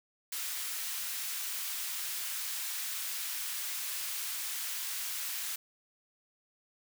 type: high-pass noise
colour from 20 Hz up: white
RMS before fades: -37 dBFS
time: 0.32-5.56 s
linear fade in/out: 5 ms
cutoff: 1400 Hz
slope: 12 dB/octave
effects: none